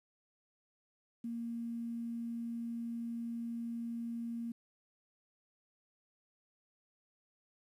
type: tone with quantisation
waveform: sine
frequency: 233.1 Hz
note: A#3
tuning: in tune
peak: -37 dBFS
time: 1.24-4.52 s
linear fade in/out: 5 ms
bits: 11
effects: resampled to 32000 Hz